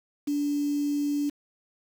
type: tone with quantisation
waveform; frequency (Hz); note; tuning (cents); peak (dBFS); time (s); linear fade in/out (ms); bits
sine; 289.6; D4; -24; -24; 0.27-1.3; 10; 7
effects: none